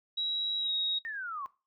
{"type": "tone with pitch glide", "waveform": "sine", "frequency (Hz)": [3866, 3782], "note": ["B7", "A#7"], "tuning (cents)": [-38, 24], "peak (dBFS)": -29, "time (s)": [0.17, 0.99], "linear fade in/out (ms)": 10, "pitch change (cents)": -38, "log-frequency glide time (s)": [0.59, 0.72]}
{"type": "linear sweep", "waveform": "sine", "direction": "down", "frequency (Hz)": [1857, 1045], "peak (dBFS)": -35, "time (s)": [1.05, 1.46], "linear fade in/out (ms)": 0}
{"effects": ["noise-tail reverb RT60 0.3 s tail -18 dB re dry"]}